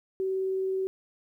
sine tone with vibrato, 380.4 Hz, F#4, 48 cents sharp, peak -26 dBFS, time 0.2-0.87 s, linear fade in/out 0 ms, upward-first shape triangle, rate 19 Hz, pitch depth 8 cents each way, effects 11-bit

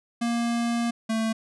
square tone pair in turn, 234.9 / 222.8 Hz, A#3 / A3, +13 / +22 cents, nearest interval minor second, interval 91 cents, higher first, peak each -24 dBFS, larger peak neither, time 0.21-0.91 / 1.09-1.33 s, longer first, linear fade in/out 10 ms, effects resampled to 24000 Hz

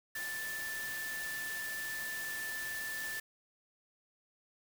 sine tone in noise, 1760 Hz, A6, in tune, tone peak -38 dBFS, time 0.15-3.2 s, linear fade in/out 5 ms, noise white, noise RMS -44 dBFS, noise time 0.15-3.2 s, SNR +3 dB, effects none

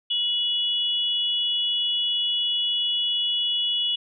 sine tone pair together, 2925 / 3398 Hz, F#7 / G#7, -21 / +39 cents, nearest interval minor third, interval 260 cents, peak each -23 / -26 dBFS, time 0.1-3.96 s, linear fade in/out 10 ms, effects none

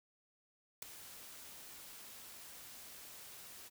white noise with ADSR envelope, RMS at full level -39 dBFS, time 0.82-3.7 s, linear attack 5 ms, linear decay 5 ms, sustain -14 dB, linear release 33 ms, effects none

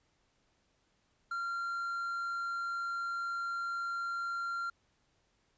triangle tone with quantisation, 1381 Hz, F6, 20 cents flat, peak -32 dBFS, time 1.31-4.7 s, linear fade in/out 5 ms, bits 10, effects pink hiss -74 dBFS RMS until 5.57 s + resampled to 16000 Hz

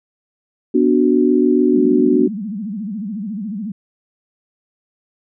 sine chord, B minor, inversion none, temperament equal, 246.9 / 293.7 / 370 Hz, B3 / D4 / F#4, 0 / 0 / 0 cents, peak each -15 dBFS, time 0.74-2.28 s, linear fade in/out 10 ms
sine tone with vibrato, 207.7 Hz, G#3, in tune, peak -22 dBFS, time 1.73-3.72 s, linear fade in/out 5 ms, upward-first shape sine, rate 14 Hz, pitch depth 180 cents each way
effects none

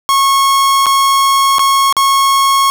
45% pulse tone with dropouts, 1094 Hz, C#6, 23 cents flat, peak -8 dBFS, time 0.09-2.7 s, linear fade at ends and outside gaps 0 ms, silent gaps 0.859-0.866 / 1.584-1.593 / 1.926-1.967 s, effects none

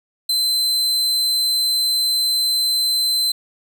40% pulse tone, 4070 Hz, C8, 49 cents flat, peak -15 dBFS, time 0.29-3.32 s, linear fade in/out 5 ms, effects none

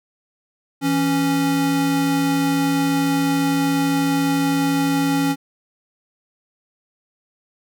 square tone pair together, 164.7 / 276.5 Hz, E3 / C#4, -1 / -4 cents, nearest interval major sixth, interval 897 cents, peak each -25 / -18 dBFS, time 0.81-5.36 s, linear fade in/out 50 ms, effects none

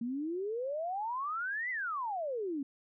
sine exponential two-way sweep, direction up then down, 227.4 to 2058 to 263.9 Hz, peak -33 dBFS, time 0.01-2.63 s, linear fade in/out 5 ms, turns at 1.7 s, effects none

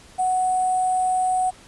sine tone with sample-and-hold, 740 Hz, F#5, in tune, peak -18 dBFS, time 0.18-1.51 s, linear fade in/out 20 ms, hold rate 8820 Hz, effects pink hiss -48 dBFS RMS until 1.67 s + resampled to 24000 Hz

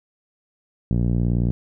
5% pulse tone with low-pass filter, 59.1 Hz, A#1, 24 cents sharp, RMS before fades -20 dBFS, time 0.91-1.51 s, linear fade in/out 0 ms, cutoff 160 Hz, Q 1.2, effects none

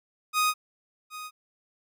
sawtooth tone with echo, 1246 Hz, D#6, 2 cents sharp, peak -18 dBFS, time 0.33-0.54 s, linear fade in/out 50 ms, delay 770 ms, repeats 1, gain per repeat -15 dB, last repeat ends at 1.31 s, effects none

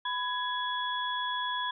sine tone cluster, 997 / 1669 / 3373 Hz, B5 / G#6 / G#7, +16 / +8 / +26 cents, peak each -32 / -36 / -35 dBFS, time 0.05-1.71 s, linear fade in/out 5 ms, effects none

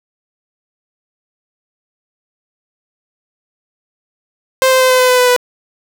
sawtooth tone with pitch steps, 523 / 518.8 / 514.6 / 510.5 / 506.4 / 502.3 / 498.2 / 494.2 Hz, C5 / C5 / C5 / C5 / B4 / B4 / B4 / B4, -1 / -15 / -29 / -43 / +43 / +29 / +15 / +1 cents, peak -4 dBFS, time 4.62-5.364 s, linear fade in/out 0 ms, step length 93 ms, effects none

